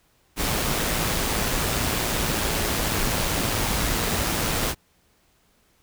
pink noise with amplitude modulation, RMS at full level -23 dBFS, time 0.36-4.75 s, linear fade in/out 50 ms, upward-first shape sine, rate 111 Hz, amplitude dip 30%, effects pink hiss -63 dBFS RMS until 5.82 s

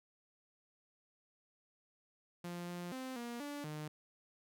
sawtooth tone with pitch steps, 174.5 / 175.7 / 259.6 / 237.7 / 289.1 / 152.2 Hz, F3 / F3 / C4 / A#3 / D4 / D#3, -1 / +11 / -13 / +34 / -27 / -38 cents, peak -38 dBFS, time 2.44-3.88 s, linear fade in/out 5 ms, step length 240 ms, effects none

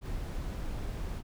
brown noise, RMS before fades -36 dBFS, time 0.01-1.23 s, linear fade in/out 50 ms, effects none

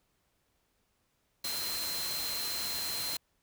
sine tone in noise, 4127 Hz, C8, 25 cents flat, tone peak -36 dBFS, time 1.44-3.17 s, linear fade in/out 5 ms, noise white, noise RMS -37 dBFS, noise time 1.44-3.17 s, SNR -2 dB, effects pink hiss -75 dBFS RMS until 3.42 s

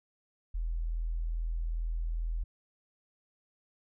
sine tone, 41.2 Hz, E1, in tune, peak -30 dBFS, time 0.54-2.44 s, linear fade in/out 10 ms, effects none

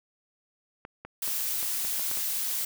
clicks, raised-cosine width 0.5 ms, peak -25 dBFS, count 8, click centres 0.851 / 1.05 / 1.277 / 1.629 / 1.849 / 1.995 / 2.114 / 2.173 s
blue noise, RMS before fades -30 dBFS, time 1.22-2.65 s, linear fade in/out 5 ms
effects none

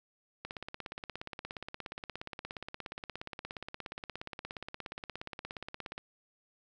click train, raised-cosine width 0.3 ms, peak -24 dBFS, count 95, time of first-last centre 0.45-5.979 s, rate 17 Hz, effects none

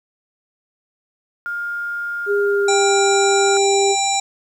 sine tone, 1410 Hz, F6, 16 cents sharp, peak -22 dBFS, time 1.46-3.57 s, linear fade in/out 0 ms
sine tone with pitch glide, 405.8 to 395.6 Hz, G#4 to G4, -40 to +16 cents, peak -15 dBFS, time 2.26-3.96 s, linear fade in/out 50 ms, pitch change -44 cents, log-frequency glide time 2.38-3 s
harmonic tone, 789 Hz, G5, 11 cents sharp, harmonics 1 / 3 / 5 / 7 / 9 / 10, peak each -19 / -27 / -24 / -31 / -22 / -29 dBFS, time 2.68-4.2 s, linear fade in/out 5 ms
effects 8-bit

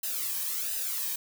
blue noise with flanger, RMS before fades -32 dBFS, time 0.03-1.16 s, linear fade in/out 5 ms, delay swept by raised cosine 0.89 to 1.45 ms, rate 1.4 Hz, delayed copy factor -0.75, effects none

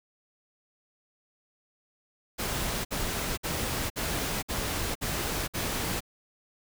pink noise bursts, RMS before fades -31 dBFS, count 7, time 2.38-6.006 s, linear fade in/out 20 ms, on 470 ms, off 56 ms, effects none

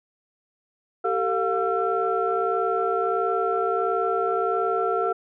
sine tone cluster, 388.7 / 450.2 / 709 / 1348 Hz, G4 / A4 / F5 / E6, -15 / +40 / +26 / +38 cents, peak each -26 dBFS, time 1.04-5.13 s, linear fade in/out 10 ms, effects tanh soft clip ceiling -11 dBFS

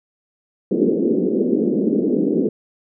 white band-pass noise, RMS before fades -18 dBFS, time 0.71-2.49 s, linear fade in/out 5 ms, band 190 to 440 Hz, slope 48 dB/octave, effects none

